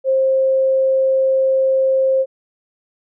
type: tone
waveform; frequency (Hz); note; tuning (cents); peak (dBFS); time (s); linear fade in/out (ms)
sine; 530; C5; +22; -12; 0.04-2.26; 50
effects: none